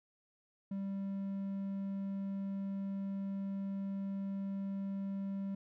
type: tone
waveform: triangle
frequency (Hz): 196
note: G3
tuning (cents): 0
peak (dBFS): -34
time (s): 0.71-5.55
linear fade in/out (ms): 5
effects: none